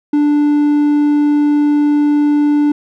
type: tone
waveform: triangle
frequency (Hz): 293.9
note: D4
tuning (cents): +1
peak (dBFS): -7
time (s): 0.13-2.72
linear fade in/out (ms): 5
effects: none

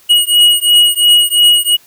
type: beating tone pair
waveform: square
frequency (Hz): 2900 / 2902.9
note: F#7 / F#7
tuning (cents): -35 / -34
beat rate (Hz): 2.9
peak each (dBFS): -10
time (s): 0.09-1.77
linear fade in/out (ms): 20
effects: white hiss -46 dBFS RMS until 1.86 s

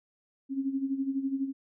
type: tone with tremolo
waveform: sine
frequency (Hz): 270.8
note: C#4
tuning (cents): -40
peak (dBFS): -25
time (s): 0.49-1.53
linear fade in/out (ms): 50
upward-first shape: sine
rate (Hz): 12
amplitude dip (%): 70
effects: none

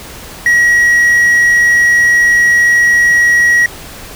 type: tone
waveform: triangle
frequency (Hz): 1909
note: A#6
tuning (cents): +41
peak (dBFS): -4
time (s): 0.46-3.66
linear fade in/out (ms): 2
effects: pink hiss -30 dBFS RMS until 4.15 s

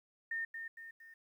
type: tone with echo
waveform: sine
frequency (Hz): 1823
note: A#6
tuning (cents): -39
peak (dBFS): -35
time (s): 0.31-0.45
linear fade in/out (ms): 5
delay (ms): 230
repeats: 3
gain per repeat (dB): -6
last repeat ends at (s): 1.14
effects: 12-bit

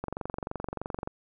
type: click train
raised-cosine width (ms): 1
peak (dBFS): -19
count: 25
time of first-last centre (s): 0.04-1.074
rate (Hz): 23.2
effects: none

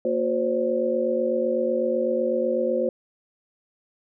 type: tone cluster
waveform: sine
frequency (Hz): 232.6 / 362.2 / 519 / 567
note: A#3 / F#4 / C5 / C#5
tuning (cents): -4 / -37 / -14 / +39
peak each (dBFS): -29 / -27 / -23 / -29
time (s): 0.05-2.89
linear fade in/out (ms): 2
effects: none

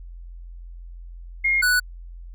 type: tone pair in turn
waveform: sine / square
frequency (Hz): 2139 / 1479.9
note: C7 / F#6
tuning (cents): +38 / 0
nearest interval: tritone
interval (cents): 638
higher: first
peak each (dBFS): -17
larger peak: neither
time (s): 1.44-1.62 / 1.62-1.8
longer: neither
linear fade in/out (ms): 10
effects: added 43 Hz sine -36 dBFS peak until 2.34 s

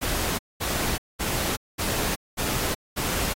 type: noise bursts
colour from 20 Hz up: pink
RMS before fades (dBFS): -27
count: 6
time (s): 0.01-3.34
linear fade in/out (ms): 20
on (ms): 380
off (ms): 210
effects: AAC 48 kbps

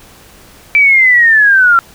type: linear sweep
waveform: sine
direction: down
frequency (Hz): 2331 to 1348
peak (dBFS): -4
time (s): 0.75-1.79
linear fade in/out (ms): 0
effects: pink hiss -40 dBFS RMS until 1.94 s

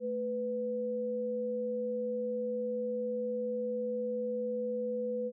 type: tone pair together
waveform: sine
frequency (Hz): 220.7 / 496.4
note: A3 / B4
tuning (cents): +5 / +9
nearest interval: octave + major second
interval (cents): 1404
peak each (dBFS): -39 / -32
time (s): 0-5.32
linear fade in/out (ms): 50
effects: none

